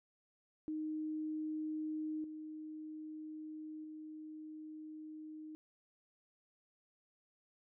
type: tone with level steps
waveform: sine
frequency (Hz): 310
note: D#4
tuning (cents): -6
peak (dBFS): -37 / -44 / -46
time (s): 0.68-5.55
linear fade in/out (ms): 0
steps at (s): 2.24 / 3.84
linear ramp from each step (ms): 2
effects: none